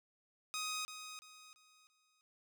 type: tone with echo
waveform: 10% pulse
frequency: 1254 Hz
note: D#6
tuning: 13 cents sharp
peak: -30 dBFS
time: 0.54-0.85 s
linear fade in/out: 0 ms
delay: 340 ms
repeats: 4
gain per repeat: -9 dB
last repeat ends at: 2.21 s
effects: none